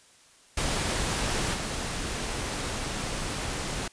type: noise with level steps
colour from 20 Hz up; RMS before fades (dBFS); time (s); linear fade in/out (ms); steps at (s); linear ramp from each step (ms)
pink; -28 / -32; 0.57-3.88; 5; 1.53; 20
effects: white hiss -57 dBFS RMS until 3.92 s + resampled to 22050 Hz